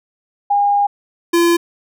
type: tone pair in turn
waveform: sine / square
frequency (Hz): 812 / 341.4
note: G#5 / F4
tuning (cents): -39 / -39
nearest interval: octave + minor third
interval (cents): 1500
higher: first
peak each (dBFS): -11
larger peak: neither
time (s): 0.5-0.87 / 1.33-1.57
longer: first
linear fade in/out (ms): 10
effects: none